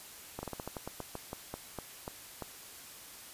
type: slowing click train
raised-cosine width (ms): 1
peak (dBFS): -24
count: 15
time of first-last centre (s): 0.39-2.423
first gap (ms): 40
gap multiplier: 1.18
effects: white hiss -50 dBFS RMS until 3.33 s + resampled to 32000 Hz